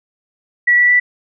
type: tone with pitch steps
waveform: sine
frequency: 1941 / 1954.5 / 1968.1 Hz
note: B6 / B6 / B6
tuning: -31 / -19 / -7 cents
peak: -8 dBFS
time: 0.67-1 s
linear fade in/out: 10 ms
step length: 110 ms
effects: none